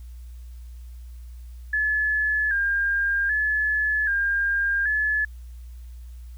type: tone with vibrato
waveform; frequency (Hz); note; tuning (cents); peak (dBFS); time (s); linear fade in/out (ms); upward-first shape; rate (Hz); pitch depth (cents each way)
sine; 1661.2; G#6; 0; -20; 1.73-5.25; 5; square; 0.64; 58
effects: added 60 Hz sine -37 dBFS peak until 6.37 s + white hiss -61 dBFS RMS until 6.37 s